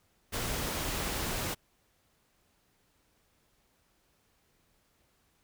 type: noise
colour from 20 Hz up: pink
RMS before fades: -34 dBFS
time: 0.32-1.55 s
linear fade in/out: 20 ms
effects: pink hiss -71 dBFS RMS until 5.43 s